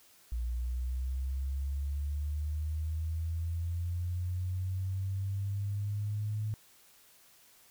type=linear sweep; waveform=sine; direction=up; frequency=58.4 to 107.7 Hz; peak=-31 dBFS; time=0.32-6.54 s; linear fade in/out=0 ms; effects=white hiss -61 dBFS RMS until 7.7 s